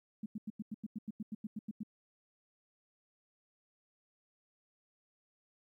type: tone bursts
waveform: sine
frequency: 214.2 Hz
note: A3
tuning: 46 cents flat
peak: -37 dBFS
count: 14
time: 0.23-1.833 s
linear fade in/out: 5 ms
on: 30 ms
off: 91 ms
effects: 13-bit